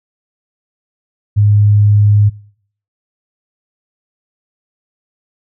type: tone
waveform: sine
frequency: 103.7 Hz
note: G#2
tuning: 2 cents flat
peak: -6 dBFS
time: 1.36-2.3 s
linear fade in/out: 20 ms
effects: noise-tail reverb RT60 0.6 s tail -24 dB re dry